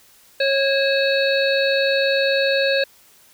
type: harmonic tone with a mistuned harmonic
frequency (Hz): 548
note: C#5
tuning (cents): -20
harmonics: 1 / 3 / 5 / 7 / 8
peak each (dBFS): -18 / -23 / -25 / -26 / -27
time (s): 0.4-2.84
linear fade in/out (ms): 5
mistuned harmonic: 5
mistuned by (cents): -97
effects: white hiss -52 dBFS RMS until 3.33 s